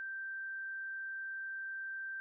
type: tone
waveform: sine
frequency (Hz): 1567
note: G6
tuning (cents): -1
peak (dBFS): -39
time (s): 0-2.2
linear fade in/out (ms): 0
effects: none